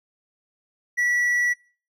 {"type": "tone with hard clipping", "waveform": "triangle", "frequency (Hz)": 1946, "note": "B6", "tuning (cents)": -26, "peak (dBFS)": -20, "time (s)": [0.97, 1.54], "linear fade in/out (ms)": 20, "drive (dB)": 6, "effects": ["noise-tail reverb RT60 0.4 s tail -24 dB re dry"]}